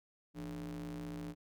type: ring-modulated tone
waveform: square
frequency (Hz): 64.7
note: C2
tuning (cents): -19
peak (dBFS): -39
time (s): 0.34-1.35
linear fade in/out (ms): 50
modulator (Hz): 231
effects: none